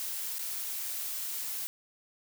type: noise with dropouts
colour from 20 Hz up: blue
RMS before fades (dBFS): -36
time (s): 0-1.67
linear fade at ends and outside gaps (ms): 0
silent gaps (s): 0.384-0.392
effects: none

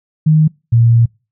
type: tone pair in turn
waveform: sine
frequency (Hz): 155.56 / 116.54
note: D#3 / A#2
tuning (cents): 0 / 0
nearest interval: perfect fourth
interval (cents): 500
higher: first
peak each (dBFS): -6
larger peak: neither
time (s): 0.26-0.48 / 0.72-1.06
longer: second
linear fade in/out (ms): 10
effects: noise-tail reverb RT60 0.3 s tail -26 dB re dry

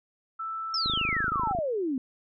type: tone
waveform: sine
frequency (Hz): 1322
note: E6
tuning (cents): +5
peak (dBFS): -31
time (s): 0.39-1.53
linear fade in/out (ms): 10
type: exponential sweep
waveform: sine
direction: down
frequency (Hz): 5480 to 247.7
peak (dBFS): -26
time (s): 0.74-1.98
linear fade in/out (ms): 2
type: click train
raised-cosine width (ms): 3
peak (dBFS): -23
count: 20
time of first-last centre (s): 0.86-1.588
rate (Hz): 26.1
effects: none

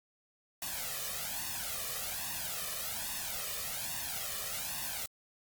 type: noise with flanger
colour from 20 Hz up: white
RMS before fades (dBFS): -38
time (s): 0.62-5.06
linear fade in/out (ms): 2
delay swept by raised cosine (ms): 1.1 to 1.68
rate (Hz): 1.2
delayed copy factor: +0.85
effects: Opus 48 kbps

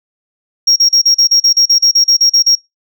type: tone bursts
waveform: sine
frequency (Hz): 5588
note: F8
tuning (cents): 0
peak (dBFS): -3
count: 15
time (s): 0.67-2.554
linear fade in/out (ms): 10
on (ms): 92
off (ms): 36
effects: noise-tail reverb RT60 0.2 s tail -26 dB re dry + tanh soft clip ceiling -4 dBFS

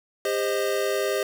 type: chord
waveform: square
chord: C minor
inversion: second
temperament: equal with one note detuned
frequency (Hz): 401.4 / 523.3 / 622.3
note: G4 / C5 / Eb5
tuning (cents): +41 / 0 / 0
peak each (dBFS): -27 / -29 / -29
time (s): 0.25-1.23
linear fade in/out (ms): 2
effects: 8-bit

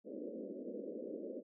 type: band-pass noise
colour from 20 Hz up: white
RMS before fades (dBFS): -45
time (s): 0.04-1.43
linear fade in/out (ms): 50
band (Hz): 200 to 570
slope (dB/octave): 96
effects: none

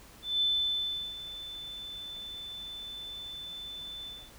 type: tone with ADSR envelope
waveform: sine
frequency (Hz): 3520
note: A7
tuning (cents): 0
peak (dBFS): -24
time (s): 0.22-4.32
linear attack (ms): 190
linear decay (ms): 730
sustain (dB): -15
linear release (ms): 250
effects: added 50 Hz sine -58 dBFS peak until 4.38 s + pink hiss -54 dBFS RMS until 4.38 s

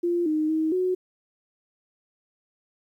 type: tone with pitch steps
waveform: sine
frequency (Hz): 346.8 / 309 / 316.2 / 367.6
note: F4 / D#4 / D#4 / F#4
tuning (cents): -12 / -12 / +28 / -11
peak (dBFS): -21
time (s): 0.03-0.95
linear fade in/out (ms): 10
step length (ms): 230
effects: 10-bit

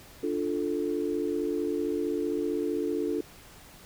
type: chord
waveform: sine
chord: D minor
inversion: none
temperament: equal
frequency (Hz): 293.7 / 349.2 / 440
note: D4 / F4 / A4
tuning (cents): 0 / 0 / 0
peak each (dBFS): -31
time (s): 0.23-3.21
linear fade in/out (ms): 5
effects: pink hiss -51 dBFS RMS until 3.85 s

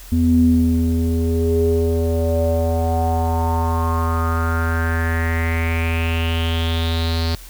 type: tone with low-pass filter sweep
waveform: square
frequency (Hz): 82.41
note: E2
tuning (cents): 0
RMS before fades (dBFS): -18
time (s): 0.12-7.35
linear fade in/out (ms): 0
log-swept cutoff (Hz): 220 to 4500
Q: 6.6
effects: added 42 Hz sine -37 dBFS peak until 7.49 s + white hiss -42 dBFS RMS until 7.49 s

